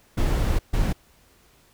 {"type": "noise bursts at uneven times", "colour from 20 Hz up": "brown", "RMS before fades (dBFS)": -21, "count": 2, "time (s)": [[0.17, 0.59], [0.73, 0.93]], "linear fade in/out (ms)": 10, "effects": ["pink hiss -58 dBFS RMS until 1.73 s"]}